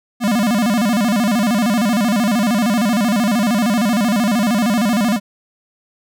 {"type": "tone with vibrato", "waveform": "square", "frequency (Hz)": 220, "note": "A3", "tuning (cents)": 0, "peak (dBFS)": -14, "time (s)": [0.2, 5.2], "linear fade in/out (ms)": 50, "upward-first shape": "square", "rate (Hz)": 13, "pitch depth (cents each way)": 160, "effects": []}